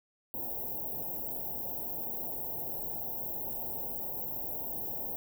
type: band-stop noise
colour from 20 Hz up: white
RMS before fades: -37 dBFS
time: 0.34-5.16 s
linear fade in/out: 0 ms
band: 910 to 13000 Hz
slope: 96 dB/octave
effects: none